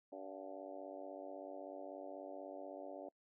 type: harmonic tone with a mistuned harmonic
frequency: 96.2 Hz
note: G2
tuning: 32 cents flat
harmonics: 3 / 4 / 5 / 6 / 7 / 8 / 9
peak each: -53 / -55 / -57 / -50 / -54 / -56 / -63 dBFS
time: 0.12-3.09 s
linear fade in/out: 5 ms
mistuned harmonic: 8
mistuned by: -73 cents
effects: noise-tail reverb RT60 0.1 s tail -26 dB re dry